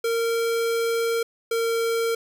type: tone pair in turn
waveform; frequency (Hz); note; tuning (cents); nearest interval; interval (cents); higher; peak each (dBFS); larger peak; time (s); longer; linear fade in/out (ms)
square; 460.8 / 458.9; A#4 / A#4; -20 / -27; unison; 7; first; -22; neither; 0.04-1.23 / 1.51-2.15; first; 5
effects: none